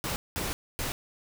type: noise bursts at uneven times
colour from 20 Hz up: pink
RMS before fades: -32 dBFS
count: 3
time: 0.04-0.16 / 0.36-0.53 / 0.79-0.92 s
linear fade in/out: 0 ms
effects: none